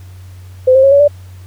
sine tone with pitch steps, 513 / 529.6 / 546.7 / 564.3 / 582.5 Hz, C5 / C5 / C#5 / C#5 / D5, -34 / +21 / -24 / +31 / -14 cents, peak -4 dBFS, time 0.67-1.08 s, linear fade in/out 10 ms, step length 82 ms, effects added 92 Hz sine -31 dBFS peak until 1.46 s + pink hiss -47 dBFS RMS until 1.46 s

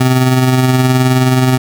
25% pulse tone with tremolo, 128.6 Hz, C3, 30 cents flat, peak -3 dBFS, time 0-1.58 s, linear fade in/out 10 ms, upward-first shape sine, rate 19 Hz, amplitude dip 35%, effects none

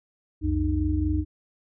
sine tone cluster, 64.5 / 88.8 / 306.2 Hz, C2 / F2 / D#4, -24 / +29 / -28 cents, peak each -26 dBFS, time 0.41-1.25 s, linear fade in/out 50 ms, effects none

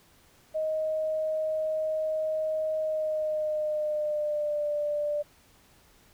sine tone with pitch glide, 626 to 590.9 Hz, D#5 to D5, +10 to +10 cents, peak -26 dBFS, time 0.54-5.23 s, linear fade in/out 20 ms, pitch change -100 cents, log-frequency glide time 2.79-4.69 s, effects pink hiss -60 dBFS RMS until 6.13 s

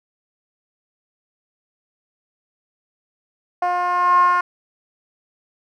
10% pulse tone with band-pass filter sweep, 356.1 Hz, F4, 34 cents sharp, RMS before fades -17 dBFS, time 3.62-4.41 s, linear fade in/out 5 ms, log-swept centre 800 to 1200 Hz, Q 8.5, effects none

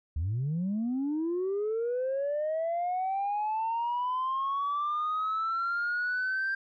sine linear sweep, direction up, 70.9 to 1585 Hz, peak -26 dBFS, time 0.16-6.55 s, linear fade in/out 5 ms, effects tanh soft clip ceiling -25 dBFS

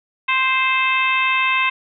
harmonic tone, 523.3 Hz, C5, in tune, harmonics 2 / 3 / 4 / 5 / 6 / 7, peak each -20 / -27 / -21 / -19 / -30 / -31 dBFS, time 0.28-1.7 s, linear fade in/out 10 ms, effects none

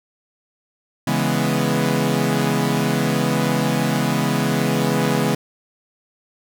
sawtooth chord, C# minor seventh, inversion none, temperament equal, 138.59 / 164.81 / 207.7 / 246.9 Hz, C#3 / E3 / G#3 / B3, 0 / 0 / 0 / 0 cents, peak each -19 dBFS, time 1.07-5.35 s, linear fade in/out 5 ms, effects none

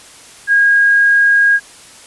sine tone, 1633 Hz, G#6, 30 cents flat, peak -7 dBFS, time 0.47-1.6 s, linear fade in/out 50 ms, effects white hiss -39 dBFS RMS until 2.06 s + resampled to 24000 Hz

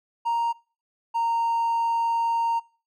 triangle tone pair in turn, 932.3 / 924.8 Hz, A#5 / A#5, 0 / -14 cents, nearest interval unison, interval 14 cents, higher first, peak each -19 dBFS, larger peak neither, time 0.25-0.53 / 1.14-2.6 s, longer second, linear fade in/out 20 ms, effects noise-tail reverb RT60 0.4 s tail -25 dB re dry + tanh soft clip ceiling -15 dBFS

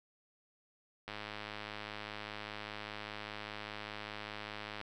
click train, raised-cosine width 0.3 ms, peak -26 dBFS, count 393, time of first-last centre 1.08-4.813 s, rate 105 Hz, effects none

